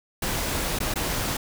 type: noise with dropouts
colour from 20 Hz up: pink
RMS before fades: -27 dBFS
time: 0.22-1.37 s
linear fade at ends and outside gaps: 5 ms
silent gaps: 0.789-0.802 / 0.94-0.957 s
effects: none